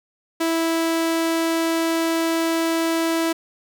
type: tone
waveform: sawtooth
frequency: 328.7 Hz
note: E4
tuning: 5 cents flat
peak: -15 dBFS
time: 0.4-3.33 s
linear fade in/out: 10 ms
effects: none